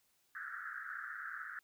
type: band-pass noise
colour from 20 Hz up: pink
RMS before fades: -45 dBFS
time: 0.35-1.59 s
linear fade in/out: 2 ms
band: 1300 to 1800 Hz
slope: 96 dB/octave
effects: white hiss -75 dBFS RMS until 1.63 s